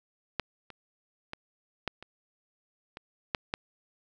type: clicks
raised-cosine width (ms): 0.3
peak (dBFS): -12 / -29 / -21 / -14 / -28 / -25 / -11 / -13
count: 8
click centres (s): 0.397 / 0.703 / 1.334 / 1.877 / 2.026 / 2.971 / 3.348 / 3.539
effects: none